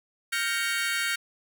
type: chord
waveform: 30% pulse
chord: G half-diminished seventh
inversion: third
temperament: equal with one note detuned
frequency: 1396.9 / 1568 / 1864.7 / 2235 Hz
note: F6 / G6 / Bb6 / Db7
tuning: 0 / 0 / 0 / +14 cents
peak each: -29 dBFS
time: 0.32-1.16 s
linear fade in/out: 10 ms
effects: none